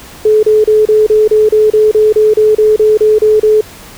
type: tone bursts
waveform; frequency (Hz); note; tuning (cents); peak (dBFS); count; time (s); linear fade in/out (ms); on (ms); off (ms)
sine; 429.3; A4; -43; -4; 16; 0.25-3.61; 5; 180; 32
effects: pink hiss -33 dBFS RMS until 3.97 s